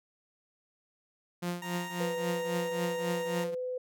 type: tone with tremolo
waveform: sawtooth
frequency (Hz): 175.6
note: F3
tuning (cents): +10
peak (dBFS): -26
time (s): 1.42-3.55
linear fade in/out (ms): 10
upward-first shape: triangle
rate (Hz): 3.7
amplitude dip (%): 90
type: tone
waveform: 20% pulse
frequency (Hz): 932.3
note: A#5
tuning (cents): 0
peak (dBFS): -34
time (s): 1.62-3.44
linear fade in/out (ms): 2
type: tone with pitch glide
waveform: sine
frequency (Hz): 495.8 to 504.5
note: B4 to B4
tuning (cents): +7 to +37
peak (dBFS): -32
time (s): 2-3.78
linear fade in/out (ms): 5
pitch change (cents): +30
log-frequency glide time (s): 3.34-3.43
effects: none